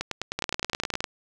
two click trains, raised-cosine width 0.2 ms, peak -10 / -11 dBFS, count 13 / 11, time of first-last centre 0.39-1.005 / 0.01-1.042 s, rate 19.5 / 9.69 Hz, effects none

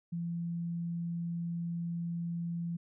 sine tone, 170 Hz, F3, 46 cents flat, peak -33 dBFS, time 0.12-2.77 s, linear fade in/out 10 ms, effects none

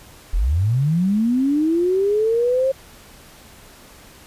sine linear sweep, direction up, 35.03 to 540 Hz, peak -15 dBFS, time 0.33-2.72 s, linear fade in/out 10 ms, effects pink hiss -45 dBFS RMS until 4.26 s + resampled to 32000 Hz

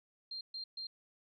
sine tone bursts, 4186 Hz, C8, in tune, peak -40 dBFS, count 3, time 0.31-0.87 s, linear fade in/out 5 ms, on 100 ms, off 130 ms, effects none

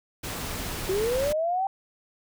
pink noise, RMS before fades -33 dBFS, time 0.23-1.33 s, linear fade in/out 10 ms
sine linear sweep, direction up, 366.1 to 790 Hz, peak -23 dBFS, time 0.89-1.67 s, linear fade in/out 2 ms
effects none

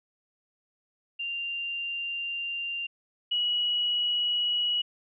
sine tone pair in turn, 2785 / 2919 Hz, F7 / F#7, -5 / -24 cents, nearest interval minor second, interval 81 cents, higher second, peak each -30 / -24 dBFS, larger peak second, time 1.19-2.87 / 3.31-4.82 s, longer first, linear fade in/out 10 ms, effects none

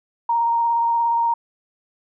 sine tone with vibrato, 932.3 Hz, A#5, in tune, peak -16 dBFS, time 0.29-1.34 s, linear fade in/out 5 ms, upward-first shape square, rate 17 Hz, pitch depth 11 cents each way, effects none

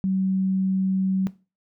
sine tone, 190 Hz, F#3, 46 cents sharp, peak -20 dBFS, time 0.04-1.27 s, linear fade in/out 0 ms, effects noise-tail reverb RT60 0.3 s tail -17 dB re dry

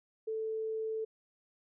sine tone, 440.8 Hz, A4, 3 cents sharp, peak -33 dBFS, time 0.27-1.05 s, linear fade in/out 10 ms, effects none

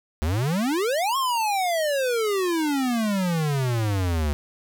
square exponential two-way sweep, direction up then down, 71 to 1100 to 71 Hz, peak -22 dBFS, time 0.22-4.33 s, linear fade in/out 0 ms, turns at 1.17 s, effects none

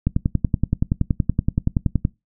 click train, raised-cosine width 5 ms, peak -5 dBFS, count 22, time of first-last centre 0.07-2.051 s, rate 10.6 Hz, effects noise-tail reverb RT60 0.2 s tail -22 dB re dry

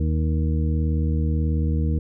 harmonic tone, 78.4 Hz, D#2, 14 cents sharp, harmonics 1 / 2 / 3 / 4 / 6, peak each -20 / -26 / -30 / -32 / -36 dBFS, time 0-1.99 s, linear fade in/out 5 ms, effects none

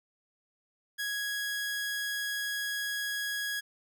sawtooth tone, 1661.2 Hz, G#6, in tune, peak -28 dBFS, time 0.98-3.61 s, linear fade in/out 20 ms, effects none

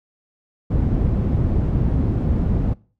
white low-pass noise, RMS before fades -19 dBFS, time 0.7-2.74 s, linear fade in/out 10 ms, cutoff 150 Hz, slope 12 dB/octave, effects noise-tail reverb RT60 0.4 s tail -22 dB re dry

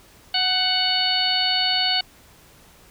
harmonic tone with a mistuned harmonic, 740 Hz, F#5, in tune, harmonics 1 / 2 / 3 / 4 / 5 / 6, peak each -27 / -30 / -30 / -23 / -29 / -22 dBFS, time 0.34-2.01 s, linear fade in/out 5 ms, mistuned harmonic 2, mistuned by +26 cents, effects pink hiss -51 dBFS RMS until 2.9 s

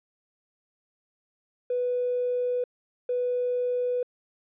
triangle tone pair in turn, 493.9 / 493.9 Hz, B4 / B4, 0 / 0 cents, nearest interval unison, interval 0 cents, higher neither, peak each -20 dBFS, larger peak neither, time 1.7-2.64 / 3.09-4.03 s, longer neither, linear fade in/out 5 ms, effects tanh soft clip ceiling -22 dBFS + resampled to 8000 Hz

